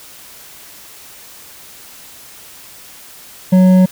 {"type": "tone with hard clipping", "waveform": "sine", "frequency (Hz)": 185, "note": "F#3", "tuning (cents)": 0, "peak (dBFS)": -7, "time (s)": [3.52, 3.86], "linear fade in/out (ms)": 10, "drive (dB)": 7, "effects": ["white hiss -38 dBFS RMS until 3.91 s"]}